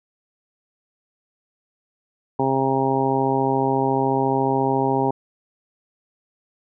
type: harmonic tone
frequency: 134.1 Hz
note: C3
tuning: 43 cents sharp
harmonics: 1 / 2 / 3 / 4 / 5 / 6 / 7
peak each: -27 / -24 / -23 / -29 / -29 / -24 / -25 dBFS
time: 2.39-5.11 s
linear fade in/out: 5 ms
effects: none